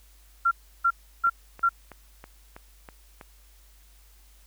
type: tone bursts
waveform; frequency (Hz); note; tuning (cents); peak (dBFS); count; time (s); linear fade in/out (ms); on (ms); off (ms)
sine; 1373; F6; -30; -18; 4; 0.45-1.692; 10; 63; 330
type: click train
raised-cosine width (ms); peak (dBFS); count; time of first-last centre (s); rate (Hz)
0.5; -27; 7; 1.27-3.212; 3.09
effects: added 50 Hz sine -53 dBFS peak until 4.46 s + white hiss -60 dBFS RMS until 4.46 s